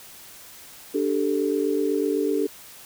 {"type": "chord", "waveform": "sine", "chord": "D suspended fourth", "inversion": "none", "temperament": "equal", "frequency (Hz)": [293.7, 392, 440], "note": ["D4", "G4", "A4"], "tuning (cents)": [0, 0, 0], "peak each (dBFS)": -25, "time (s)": [0.94, 2.47], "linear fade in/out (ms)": 10, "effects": ["white hiss -45 dBFS RMS until 2.85 s"]}